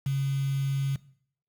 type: tone with quantisation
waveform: sine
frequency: 137 Hz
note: C#3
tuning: 20 cents flat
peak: -24 dBFS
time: 0.06-0.96 s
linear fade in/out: 5 ms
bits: 7
effects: noise-tail reverb RT60 0.6 s tail -19 dB re dry